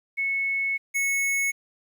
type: tone pair in turn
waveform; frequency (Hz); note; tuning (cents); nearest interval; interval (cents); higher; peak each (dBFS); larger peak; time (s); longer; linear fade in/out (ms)
sine / square; 2200 / 2200; C#7 / C#7; -14 / -14; unison; 0; neither; -23; neither; 0.17-0.78 / 0.94-1.52; first; 20
effects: 10-bit